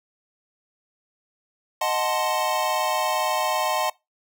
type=chord; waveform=square; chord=D# diminished seventh; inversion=none; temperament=equal; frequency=622.3 / 740 / 880 / 1046.5 Hz; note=D#5 / F#5 / A5 / C6; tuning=0 / 0 / 0 / 0 cents; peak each=-28 dBFS; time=1.81-3.9 s; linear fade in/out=5 ms; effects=noise-tail reverb RT60 0.2 s tail -22 dB re dry

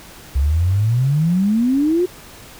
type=exponential sweep; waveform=sine; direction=up; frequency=65.41 to 370 Hz; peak=-13 dBFS; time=0.35-2.06 s; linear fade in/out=10 ms; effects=pink hiss -40 dBFS RMS until 2.59 s

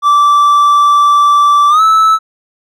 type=tone with pitch glide; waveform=triangle; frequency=1165 to 1307.7 Hz; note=D6 to E6; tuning=-14 to -14 cents; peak=-3 dBFS; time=0.02-2.19 s; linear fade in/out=50 ms; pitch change=+200 cents; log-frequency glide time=1.69-1.82 s; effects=none

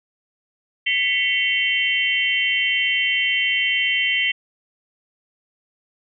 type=tone cluster; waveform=sine; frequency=1991 / 2212 / 2737 / 3101 Hz; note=B6 / C#7 / F7 / G7; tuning=+14 / -4 / -36 / -19 cents; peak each=-23 dBFS; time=0.86-4.32 s; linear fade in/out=10 ms; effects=none

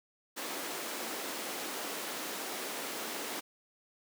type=high-pass noise; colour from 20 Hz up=pink; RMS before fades=-39 dBFS; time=0.36-3.41 s; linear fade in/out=20 ms; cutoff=260 Hz; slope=24 dB/octave; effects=none

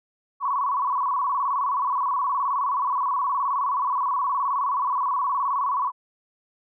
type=tone with vibrato; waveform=sine; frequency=1059 Hz; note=C6; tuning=21 cents sharp; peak=-21 dBFS; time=0.4-5.92 s; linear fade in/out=50 ms; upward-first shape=square; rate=19 Hz; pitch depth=100 cents each way; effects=none

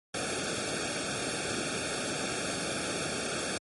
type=noise with comb filter; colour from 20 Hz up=pink; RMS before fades=-33 dBFS; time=0.14-3.58 s; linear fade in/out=5 ms; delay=1 ms; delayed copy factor=-0.9; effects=high-pass 80 Hz 12 dB/octave + MP3 48 kbps

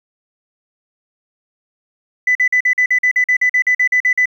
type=tone bursts; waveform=sine; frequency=1997 Hz; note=B6; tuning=19 cents sharp; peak=-9 dBFS; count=16; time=2.27-4.257 s; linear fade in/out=5 ms; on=82 ms; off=45 ms; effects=tanh soft clip ceiling -6 dBFS + 8-bit

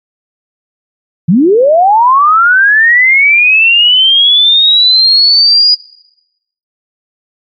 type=linear sweep; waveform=sine; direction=up; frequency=148.4 to 4934 Hz; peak=-3 dBFS; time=1.28-5.75 s; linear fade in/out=10 ms; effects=noise-tail reverb RT60 0.9 s tail -22 dB re dry + MP3 96 kbps

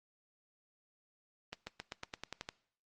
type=accelerating click train; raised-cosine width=0.2 ms; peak=-23 dBFS; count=10; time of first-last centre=1.53-2.489 s; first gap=140 ms; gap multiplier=0.93; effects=noise-tail reverb RT60 0.6 s tail -21 dB re dry + Opus 24 kbps

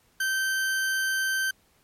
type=tone; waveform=40% pulse; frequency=1553 Hz; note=G6; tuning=17 cents flat; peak=-23 dBFS; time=0.2-1.51 s; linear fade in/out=5 ms; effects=pink hiss -64 dBFS RMS until 1.83 s + MP3 64 kbps

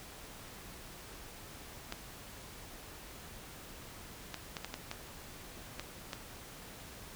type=clicks; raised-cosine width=0.2 ms; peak=-21 dBFS; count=8; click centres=1.924 / 4.343 / 4.568 / 4.646 / 4.741 / 4.914 / 5.796 / 6.132 s; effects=pink hiss -50 dBFS RMS until 7.15 s

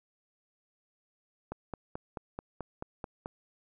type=click train; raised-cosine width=1 ms; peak=-23 dBFS; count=9; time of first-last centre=1.52-3.259 s; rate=4.6 Hz; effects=none

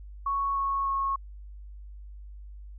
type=tone with pitch steps; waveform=sine; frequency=1108.7 / 1101.7 / 1094.7 Hz; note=C#6 / C#6 / C#6; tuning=0 / -11 / -22 cents; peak=-25 dBFS; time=0.26-1.16 s; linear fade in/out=5 ms; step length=300 ms; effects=added 50 Hz sine -41 dBFS peak until 2.78 s

